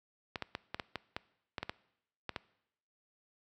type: clicks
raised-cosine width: 0.3 ms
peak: -20 dBFS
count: 12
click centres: 0.358 / 0.423 / 0.551 / 0.745 / 0.798 / 0.957 / 1.165 / 1.582 / 1.63 / 1.695 / 2.293 / 2.362 s
effects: noise-tail reverb RT60 0.8 s tail -21 dB re dry + high-pass 60 Hz 12 dB/octave